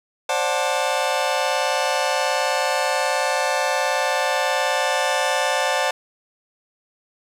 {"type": "chord", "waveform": "sawtooth", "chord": "D dominant seventh", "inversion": "third", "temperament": "just", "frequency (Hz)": [528.6, 587.3, 734.2, 881], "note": ["C5", "D5", "F#5", "A5"], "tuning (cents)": [18, 0, -14, 2], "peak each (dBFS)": -21, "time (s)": [0.29, 5.91], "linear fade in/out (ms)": 5, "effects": ["low-pass 9000 Hz 12 dB/octave", "8-bit"]}